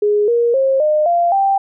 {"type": "tone with pitch steps", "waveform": "sine", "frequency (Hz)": [415.7, 472, 536, 608.6, 691.1, 784.7], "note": ["G#4", "A#4", "C5", "D#5", "F5", "G5"], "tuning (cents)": [2, 22, 42, -38, -18, 2], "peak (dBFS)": -11, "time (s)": [0.02, 1.58], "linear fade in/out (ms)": 5, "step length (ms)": 260, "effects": []}